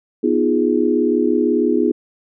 sine chord, F half-diminished seventh, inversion second, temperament equal, 246.9 / 311.1 / 349.2 / 415.3 Hz, Cb4 / Eb4 / F4 / Ab4, 0 / 0 / 0 / 0 cents, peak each -19 dBFS, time 0.23-1.92 s, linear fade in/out 10 ms, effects none

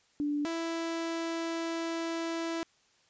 sine / sawtooth tone pair in turn, 292.5 / 331 Hz, D4 / E4, -7 / +7 cents, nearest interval major second, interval 214 cents, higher second, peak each -28 dBFS, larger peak neither, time 0.2-0.45 / 0.45-2.63 s, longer second, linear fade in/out 0 ms, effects white hiss -67 dBFS RMS until 3.09 s + resampled to 16000 Hz

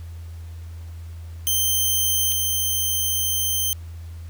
5% pulse tone pair in turn, 3123 / 3123 Hz, G7 / G7, -7 / -7 cents, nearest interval unison, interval 0 cents, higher neither, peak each -10 / -12 dBFS, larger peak first, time 1.47-2.32 / 2.32-3.73 s, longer second, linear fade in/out 0 ms, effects added 83 Hz sine -33 dBFS peak until 4.29 s + pink hiss -53 dBFS RMS until 4.29 s

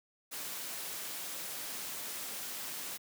white noise, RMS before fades -41 dBFS, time 0.31-2.98 s, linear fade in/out 20 ms, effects high-pass 150 Hz 12 dB/octave

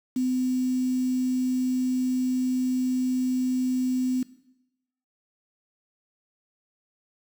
sine tone with quantisation, 254.7 Hz, C4, 46 cents flat, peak -22 dBFS, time 0.16-4.23 s, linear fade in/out 5 ms, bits 7, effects noise-tail reverb RT60 0.9 s tail -18 dB re dry

